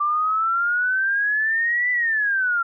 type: exponential two-way sweep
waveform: sine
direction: up then down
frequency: 1172 to 1995 to 1364 Hz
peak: -18 dBFS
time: 0-2.63 s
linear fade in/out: 10 ms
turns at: 1.91 s
effects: none